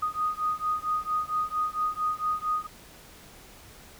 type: beating tone pair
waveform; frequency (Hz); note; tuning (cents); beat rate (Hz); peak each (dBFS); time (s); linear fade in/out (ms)
sine; 1239 / 1243.4; D#6 / D#6; -8 / -2; 4.4; -29 / -29; 0.02-2.67; 10
effects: pink hiss -50 dBFS RMS until 3.99 s